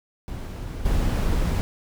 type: noise with level steps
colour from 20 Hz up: brown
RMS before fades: -32 / -22 dBFS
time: 0.28-1.61 s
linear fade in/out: 0 ms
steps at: 0.85 s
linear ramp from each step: 5 ms
effects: none